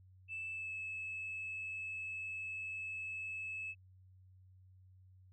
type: tone with pitch glide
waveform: sine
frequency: 2637 to 2601 Hz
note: E7 to E7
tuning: 0 to -24 cents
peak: -39 dBFS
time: 0.28-3.75 s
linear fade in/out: 50 ms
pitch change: -24 cents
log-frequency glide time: 0.52-0.73 s
effects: tanh soft clip ceiling -36 dBFS + added 93 Hz sine -59 dBFS peak until 5.32 s